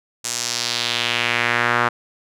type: tone with band-pass filter sweep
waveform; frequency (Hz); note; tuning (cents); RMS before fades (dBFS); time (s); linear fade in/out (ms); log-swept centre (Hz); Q
sawtooth; 120; B2; -49; -21; 0.24-1.89; 10; 7300 to 1300; 2
effects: none